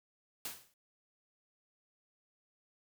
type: noise with exponential decay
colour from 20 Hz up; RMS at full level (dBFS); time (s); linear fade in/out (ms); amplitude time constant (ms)
white; -38; 0.45-0.74; 2; 63
effects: none